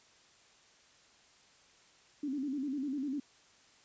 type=tone with vibrato; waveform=sine; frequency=277.2 Hz; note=C#4; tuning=in tune; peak=-33 dBFS; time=2.23-3.2 s; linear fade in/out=5 ms; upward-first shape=square; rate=10 Hz; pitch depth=100 cents each way; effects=white hiss -63 dBFS RMS until 3.84 s + resampled to 16000 Hz